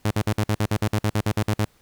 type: tone bursts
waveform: sawtooth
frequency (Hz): 105.8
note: G#2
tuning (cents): +33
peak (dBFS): -15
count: 15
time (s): 0.05-1.65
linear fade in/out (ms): 5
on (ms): 60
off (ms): 50
effects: pink hiss -60 dBFS RMS until 1.81 s